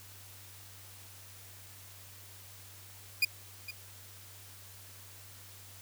30% pulse tone with echo, 2437 Hz, D#7, 37 cents flat, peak -21 dBFS, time 3.22-3.25 s, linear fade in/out 5 ms, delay 460 ms, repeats 1, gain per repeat -15 dB, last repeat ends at 3.71 s, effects added 97 Hz sine -55 dBFS peak until 5.81 s + white hiss -53 dBFS RMS until 5.81 s

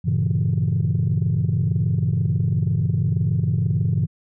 sine chord, G diminished seventh, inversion none, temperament equal, 98 / 116.54 / 138.59 / 164.81 Hz, G2 / Bb2 / Db3 / Fb3, 0 / 0 / 0 / 0 cents, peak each -22 dBFS, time 0.04-4.07 s, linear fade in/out 20 ms, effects tanh soft clip ceiling -12 dBFS

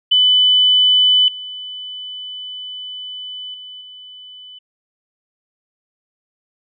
sine tone with level steps, 3000 Hz, F#7, 23 cents sharp, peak -9 / -27 / -32 / -35 dBFS, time 0.11-4.59 s, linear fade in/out 10 ms, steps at 1.28 / 3.54 / 3.81 s, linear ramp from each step 2 ms, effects none

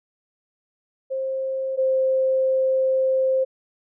sine tone pair in turn, 530 / 525.4 Hz, C5 / C5, +22 / +7 cents, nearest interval unison, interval 15 cents, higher first, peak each -23 / -17 dBFS, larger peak second, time 1.1-1.77 / 1.77-3.45 s, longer second, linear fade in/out 20 ms, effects none

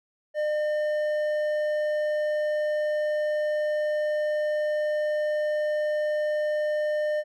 sine tone with hard clipping, 604 Hz, D5, 48 cents sharp, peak -25 dBFS, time 0.34-7.24 s, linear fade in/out 50 ms, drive 6 dB, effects none

